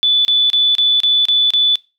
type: tone bursts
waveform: sine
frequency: 3478 Hz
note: A7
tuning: 21 cents flat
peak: -10 dBFS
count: 7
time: 0.03-1.756 s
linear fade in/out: 0 ms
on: 220 ms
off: 31 ms
effects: noise-tail reverb RT60 0.3 s tail -23 dB re dry